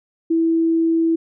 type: tone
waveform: sine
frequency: 328.5 Hz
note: E4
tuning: 6 cents flat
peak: -14 dBFS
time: 0.3-1.16 s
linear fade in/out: 10 ms
effects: none